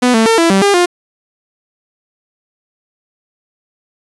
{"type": "tone with pitch steps", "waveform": "sawtooth", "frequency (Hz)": [248.4, 223.7, 452.4, 333.5, 194.1, 402.4, 353.2], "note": ["B3", "A3", "A4", "E4", "G3", "G4", "F4"], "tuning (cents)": [10, 29, 48, 20, -17, 45, 20], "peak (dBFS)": -4, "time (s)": [0.02, 0.86], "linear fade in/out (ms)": 10, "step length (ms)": 120, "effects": ["resampled to 24000 Hz"]}